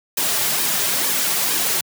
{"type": "noise with flanger", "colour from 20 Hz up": "white", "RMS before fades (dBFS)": -20, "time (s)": [0.17, 1.81], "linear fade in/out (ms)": 5, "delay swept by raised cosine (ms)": [1.4, 4.1], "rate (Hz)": 2.2, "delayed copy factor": -0.6, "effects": ["high-pass 150 Hz 12 dB/octave"]}